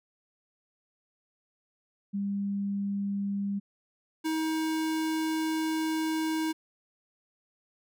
sine / square tone pair in turn, 199.9 / 317.3 Hz, G3 / D#4, +34 / +34 cents, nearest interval minor sixth, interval 800 cents, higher second, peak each -28 dBFS, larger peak neither, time 2.13-3.6 / 4.24-6.53 s, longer second, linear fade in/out 20 ms, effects none

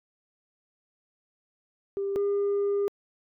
sine tone pair in turn, 396.3 / 403.2 Hz, G4 / G4, +19 / +49 cents, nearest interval unison, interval 30 cents, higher second, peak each -26 / -21 dBFS, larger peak second, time 1.97-2.16 / 2.16-2.88 s, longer second, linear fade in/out 0 ms, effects tanh soft clip ceiling -22 dBFS

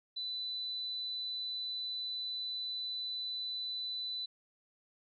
sine tone, 3993 Hz, B7, 18 cents sharp, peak -36 dBFS, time 0.16-4.26 s, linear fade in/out 10 ms, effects none

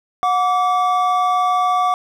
triangle tone pair together, 729 / 1156.2 Hz, F#5 / D6, -26 / -27 cents, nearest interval minor sixth, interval 799 cents, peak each -15 dBFS, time 0.23-1.94 s, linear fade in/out 0 ms, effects none

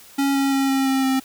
square tone with pitch steps, 276.9 / 274.4 / 271.8 / 269.3 / 266.9 / 264.4 Hz, C#4 / C#4 / C#4 / C#4 / C4 / C4, -2 / -17 / -34 / -50 / +35 / +18 cents, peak -18 dBFS, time 0.18-1.2 s, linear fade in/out 10 ms, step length 170 ms, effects white hiss -46 dBFS RMS until 1.24 s

